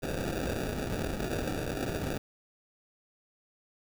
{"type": "noise with sample-and-hold", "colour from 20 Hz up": "white", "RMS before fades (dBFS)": -33, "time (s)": [0.02, 2.18], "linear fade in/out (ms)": 10, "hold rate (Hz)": 1050, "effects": []}